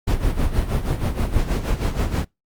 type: noise with tremolo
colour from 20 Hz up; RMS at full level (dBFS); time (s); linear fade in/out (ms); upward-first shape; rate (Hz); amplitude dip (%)
brown; -18; 0.07-2.25; 10; sine; 6.3; 70
effects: noise-tail reverb RT60 0.2 s tail -25 dB re dry + Opus 48 kbps